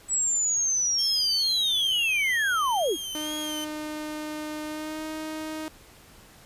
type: linear sweep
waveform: sine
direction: down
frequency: 7902 to 266 Hz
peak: -22 dBFS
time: 0.08-2.97 s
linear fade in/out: 50 ms
type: tone with vibrato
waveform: sawtooth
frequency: 3171 Hz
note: G7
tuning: 19 cents sharp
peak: -29 dBFS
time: 0.98-3.65 s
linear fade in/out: 10 ms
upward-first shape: sine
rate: 2.2 Hz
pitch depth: 60 cents each way
type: tone with pitch glide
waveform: sawtooth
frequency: 304.9 to 312.4 Hz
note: D#4 to D#4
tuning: -35 to +7 cents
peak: -28 dBFS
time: 3.15-5.68 s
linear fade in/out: 0 ms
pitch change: +42 cents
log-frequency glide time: 4.65-5.04 s
effects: pink hiss -52 dBFS RMS until 6.45 s + resampled to 32000 Hz